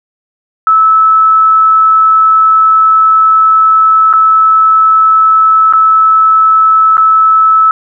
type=tone with dropouts; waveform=sine; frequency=1305 Hz; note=E6; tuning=18 cents flat; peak=-3 dBFS; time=0.67-7.71 s; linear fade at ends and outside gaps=1 ms; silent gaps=4.129-4.136 / 5.726-5.735 / 6.969-6.979 s; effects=none